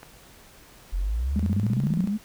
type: click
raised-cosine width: 0.5 ms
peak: -27 dBFS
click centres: 0.031 s
type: exponential sweep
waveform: sine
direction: up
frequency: 41.2 to 221.9 Hz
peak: -23 dBFS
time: 0.92-2.18 s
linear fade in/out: 20 ms
type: tone bursts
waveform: sine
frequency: 203.1 Hz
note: G#3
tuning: 38 cents flat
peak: -22 dBFS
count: 11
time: 1.36-2.074 s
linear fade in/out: 0 ms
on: 34 ms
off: 34 ms
effects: pink hiss -51 dBFS RMS until 2.24 s